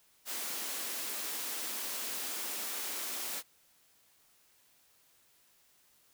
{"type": "high-pass noise", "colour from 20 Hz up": "white", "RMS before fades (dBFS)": -38, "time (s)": [0.25, 3.43], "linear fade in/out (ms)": 50, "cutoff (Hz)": 210, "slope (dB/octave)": 48, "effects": ["white hiss -67 dBFS RMS until 6.13 s"]}